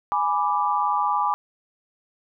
sine chord, G# diminished, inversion none, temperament equal, 830.6 / 987.8 / 1174.7 Hz, G#5 / B5 / D6, 0 / 0 / 0 cents, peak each -24 dBFS, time 0.12-1.34 s, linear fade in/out 0 ms, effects none

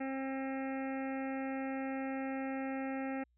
harmonic tone, 267.5 Hz, C4, 38 cents sharp, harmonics 1 / 2 / 3 / 5 / 6 / 7 / 8 / 9 / 10, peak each -37 / -43 / -44 / -51 / -53 / -50 / -52 / -55 / -58 dBFS, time 0-3.24 s, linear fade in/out 10 ms, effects added 60 Hz sine -70 dBFS peak until 3.37 s

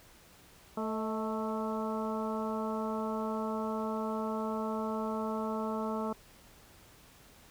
harmonic tone with a mistuned harmonic, 220 Hz, A3, in tune, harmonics 1 / 2 / 3 / 4 / 5 / 6, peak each -35 / -38 / -40 / -41 / -42 / -43 dBFS, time 0.77-6.13 s, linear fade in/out 5 ms, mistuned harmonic 3, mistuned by -44 cents, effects pink hiss -58 dBFS RMS until 7.5 s

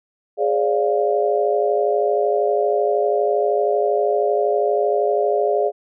sine chord, D half-diminished seventh, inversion second, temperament equal with one note detuned, 415.3 / 534.6 / 587.3 / 698.5 Hz, Ab4 / C5 / D5 / F5, 0 / +37 / 0 / 0 cents, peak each -19 / -25 / -21 / -22 dBFS, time 0.37-5.72 s, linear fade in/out 50 ms, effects none

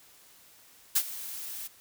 blue noise with ADSR envelope, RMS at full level -22 dBFS, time 0.95-1.68 s, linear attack 13 ms, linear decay 60 ms, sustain -17 dB, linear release 17 ms, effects white hiss -57 dBFS RMS until 1.8 s

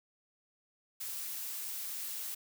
blue noise, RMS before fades -40 dBFS, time 1-2.35 s, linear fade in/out 10 ms, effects none

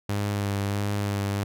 sawtooth tone with vibrato, 101.1 Hz, G#2, 46 cents flat, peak -21 dBFS, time 0.09-1.44 s, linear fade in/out 5 ms, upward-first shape sine, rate 1.5 Hz, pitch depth 22 cents each way, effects none

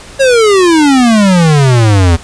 square exponential sweep, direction down, 554.4 to 81.2 Hz, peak -5 dBFS, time 0.19-2.17 s, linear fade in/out 20 ms, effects pink hiss -32 dBFS RMS until 2.23 s + resampled to 22050 Hz

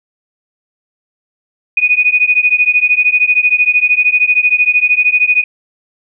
sine beating tone pair, 2472 / 2485 Hz, D#7 / D#7, -12 / -3 cents, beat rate 13 Hz, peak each -11 dBFS, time 1.77-5.44 s, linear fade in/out 5 ms, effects none

